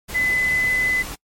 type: tone in noise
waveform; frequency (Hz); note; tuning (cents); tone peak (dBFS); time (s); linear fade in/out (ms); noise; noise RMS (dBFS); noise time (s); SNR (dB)
sine; 2014; B6; +33; -17; 0.14-1.03; 20; pink; -32; 0.08-1.16; +12
effects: noise-tail reverb RT60 0.1 s tail -26 dB re dry + MP3 64 kbps